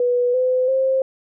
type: tone with pitch steps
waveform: sine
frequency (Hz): 490 / 509 / 528.8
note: B4 / C5 / C5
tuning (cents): -14 / -48 / +18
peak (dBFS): -15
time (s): 0-1.02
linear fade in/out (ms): 2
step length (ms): 340
effects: none